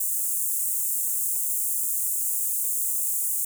pink high-pass noise, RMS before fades -26 dBFS, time 0-3.45 s, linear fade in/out 5 ms, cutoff 7500 Hz, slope 48 dB/octave, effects none

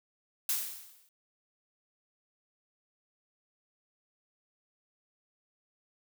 blue noise with exponential decay, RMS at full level -28 dBFS, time 0.49-1.09 s, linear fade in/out 2 ms, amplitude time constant 130 ms, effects none

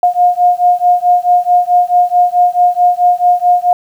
sine beating tone pair, 711 / 715.6 Hz, F5 / F5, +31 / +42 cents, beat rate 4.6 Hz, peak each -10 dBFS, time 0.03-3.73 s, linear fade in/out 2 ms, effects 7-bit

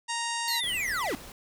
harmonic tone, 932.3 Hz, A#5, in tune, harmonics 1 / 2 / 3 / 4 / 5 / 6 / 7 / 8 / 9 / 10, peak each -33 / -36 / -38 / -39 / -40 / -41 / -41 / -42 / -43 / -43 dBFS, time 0.08-0.61 s, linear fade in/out 20 ms
sine tone with vibrato, 1975.5 Hz, B6, in tune, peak -35 dBFS, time 0.47-1.16 s, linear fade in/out 50 ms, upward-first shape sine, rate 15 Hz, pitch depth 51 cents each way
square linear sweep, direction down, 4482 to 216.6 Hz, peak -29 dBFS, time 0.48-1.15 s, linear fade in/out 0 ms
pink noise, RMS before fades -45 dBFS, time 0.63-1.32 s, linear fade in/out 2 ms
effects none

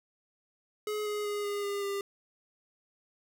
square tone with pitch steps, 422.7 / 417.8 / 413 / 408.3 / 403.6 / 399 Hz, G#4 / G#4 / G#4 / G#4 / G#4 / G4, +31 / +10 / -10 / -29 / -49 / +31 cents, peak -32 dBFS, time 0.87-2.01 s, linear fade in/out 2 ms, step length 190 ms, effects none

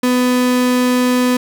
35% pulse tone, 249.7 Hz, B3, 19 cents sharp, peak -10 dBFS, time 0.03-1.37 s, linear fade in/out 5 ms, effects none

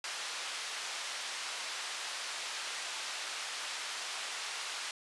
white band-pass noise, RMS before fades -40 dBFS, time 0.04-4.91 s, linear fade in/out 2 ms, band 780 to 5100 Hz, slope 12 dB/octave, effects resampled to 24000 Hz

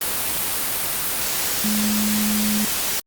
sine tone in noise, 211.1 Hz, G#3, 29 cents sharp, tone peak -20 dBFS, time 1.64-2.65 s, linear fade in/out 5 ms, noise white, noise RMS -23 dBFS, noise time 0.01-3 s, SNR 0 dB, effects Opus 32 kbps

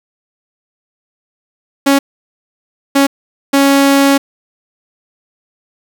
sawtooth tone bursts at uneven times, 277.2 Hz, C#4, in tune, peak -3 dBFS, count 3, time 1.86-1.99 / 2.95-3.07 / 3.53-4.18 s, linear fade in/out 10 ms, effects 7-bit

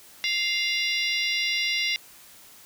harmonic tone with a mistuned harmonic, 699 Hz, F5, 1 cent sharp, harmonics 3 / 4 / 5 / 6 / 7 / 8, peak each -27 / -29 / -31 / -33 / -34 / -35 dBFS, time 0.24-1.96 s, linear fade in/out 0 ms, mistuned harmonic 6, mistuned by -100 cents, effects white hiss -50 dBFS RMS until 2.65 s

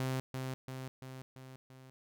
sawtooth tone with echo, 130.6 Hz, C3, 3 cents flat, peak -29 dBFS, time 0-0.2 s, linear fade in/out 0 ms, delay 340 ms, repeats 5, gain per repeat -4 dB, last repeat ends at 1.9 s, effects none

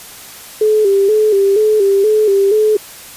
sine tone with vibrato, 411.3 Hz, G#4, 17 cents flat, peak -8 dBFS, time 0.61-2.77 s, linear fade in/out 5 ms, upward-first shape square, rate 2.1 Hz, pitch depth 73 cents each way, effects white hiss -34 dBFS RMS until 3.16 s + resampled to 32000 Hz

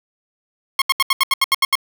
15% pulse tone bursts, 1080 Hz, C#6, 45 cents flat, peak -6 dBFS, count 10, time 0.79-1.754 s, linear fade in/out 2 ms, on 28 ms, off 76 ms, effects none

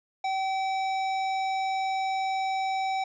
sine tone with tanh clipping, 767 Hz, G5, 38 cents flat, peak -28 dBFS, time 0.24-3.04 s, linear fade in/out 5 ms, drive 17 dB, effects resampled to 16000 Hz

